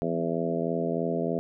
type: harmonic tone with a mistuned harmonic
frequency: 83.2 Hz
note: E2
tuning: 17 cents sharp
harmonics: 2 / 3 / 4 / 5 / 6 / 7 / 8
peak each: -32 / -32 / -35 / -32 / -34 / -36 / -33 dBFS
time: 0.02-1.39 s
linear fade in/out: 0 ms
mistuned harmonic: 2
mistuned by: +32 cents
effects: none